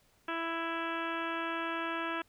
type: harmonic tone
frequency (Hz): 331.1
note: E4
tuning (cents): +8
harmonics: 1 / 2 / 3 / 4 / 5 / 6 / 7 / 8 / 9 / 10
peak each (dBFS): -39 / -42 / -40 / -39 / -40 / -50 / -47 / -44 / -51 / -50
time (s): 0.28-2.22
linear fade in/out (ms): 5
effects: pink hiss -68 dBFS RMS until 2.28 s